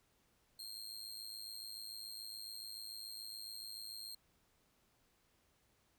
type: tone with amplitude modulation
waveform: sawtooth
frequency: 4214 Hz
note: C8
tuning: 12 cents sharp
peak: -40 dBFS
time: 0.59-4.15 s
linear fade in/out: 5 ms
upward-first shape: sine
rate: 107 Hz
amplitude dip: 75%
effects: pink hiss -75 dBFS RMS until 5.98 s